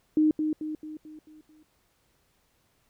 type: tone with echo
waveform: sine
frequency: 308.4 Hz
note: D#4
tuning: 15 cents flat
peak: -18 dBFS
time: 0.17-0.31 s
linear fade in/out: 2 ms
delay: 220 ms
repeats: 6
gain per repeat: -6 dB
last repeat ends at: 1.63 s
effects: pink hiss -69 dBFS RMS until 2.89 s